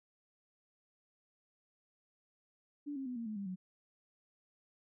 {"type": "tone with pitch steps", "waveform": "sine", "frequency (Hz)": [290, 269, 249.6, 231.5, 214.8, 199.22, 184.81], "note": ["D4", "C4", "B3", "A#3", "A3", "G3", "F#3"], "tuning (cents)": [-22, 48, 19, -12, -41, 28, -2], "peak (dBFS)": -38, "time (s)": [2.86, 3.56], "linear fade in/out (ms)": 20, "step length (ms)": 100, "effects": []}